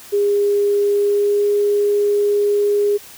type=tone with pitch glide; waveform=sine; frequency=407.3 to 410.6 Hz; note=G#4 to G#4; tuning=-34 to -20 cents; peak=-13 dBFS; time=0.12-2.98 s; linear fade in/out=20 ms; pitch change=+14 cents; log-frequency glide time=0.94-1.5 s; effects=white hiss -40 dBFS RMS until 3.17 s